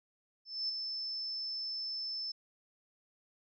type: tone with ADSR envelope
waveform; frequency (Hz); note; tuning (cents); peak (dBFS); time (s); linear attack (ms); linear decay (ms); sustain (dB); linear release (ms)
sine; 5274; E8; 0; -31; 0.45-2.32; 240; 10; -5; 8
effects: none